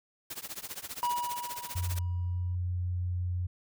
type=noise with tremolo; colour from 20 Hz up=white; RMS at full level=-37 dBFS; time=0.3-1.99 s; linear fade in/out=5 ms; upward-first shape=triangle; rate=15 Hz; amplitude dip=100%
type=tone with exponential decay; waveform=triangle; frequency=967 Hz; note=B5; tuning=37 cents flat; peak=-24 dBFS; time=1.03-2.55 s; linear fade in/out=0 ms; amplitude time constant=330 ms
type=tone with pitch glide; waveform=sine; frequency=88.6 to 89.42 Hz; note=F2 to F2; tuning=+25 to +41 cents; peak=-29 dBFS; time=1.75-3.47 s; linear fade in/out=10 ms; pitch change=+16 cents; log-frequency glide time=2.24-2.4 s
effects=none